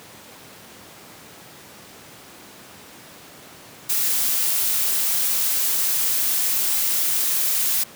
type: noise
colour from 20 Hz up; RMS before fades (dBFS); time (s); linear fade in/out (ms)
blue; -21; 3.89-7.84; 10
effects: pink hiss -43 dBFS RMS until 7.95 s + high-pass 150 Hz 12 dB/octave